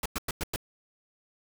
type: noise bursts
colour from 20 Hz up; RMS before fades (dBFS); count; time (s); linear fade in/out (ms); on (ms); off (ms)
pink; -31; 5; 0.03-0.561; 2; 27; 99
effects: none